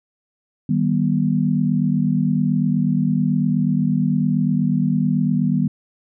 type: chord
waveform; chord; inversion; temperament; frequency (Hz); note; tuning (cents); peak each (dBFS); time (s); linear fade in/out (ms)
sine; Eb augmented; none; just; 155.56 / 194.45 / 243.1; Eb3 / G3 / B3; 0 / -14 / -27; -20; 0.69-5.68; 5
effects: none